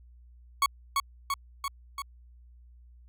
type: tone with echo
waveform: 40% pulse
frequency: 1110 Hz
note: C#6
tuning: 2 cents sharp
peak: -20 dBFS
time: 0.62-0.66 s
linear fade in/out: 2 ms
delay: 340 ms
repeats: 4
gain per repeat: -3 dB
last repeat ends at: 2.02 s
effects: added 60 Hz sine -51 dBFS peak until 3.08 s